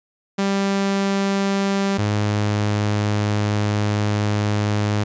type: tone pair in turn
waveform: sawtooth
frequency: 196.9 / 104.3 Hz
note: G3 / G#2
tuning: +8 / +8 cents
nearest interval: major seventh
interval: 1100 cents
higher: first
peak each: -14 dBFS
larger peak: neither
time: 0.38-1.98 / 1.98-5.04 s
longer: second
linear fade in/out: 10 ms
effects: resampled to 16000 Hz